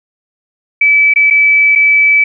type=tone with dropouts; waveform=sine; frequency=2302 Hz; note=D7; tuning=35 cents flat; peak=-5 dBFS; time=0.81-2.24 s; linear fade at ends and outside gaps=5 ms; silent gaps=1.138-1.159 / 1.302-1.307 / 1.753-1.757 s; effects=none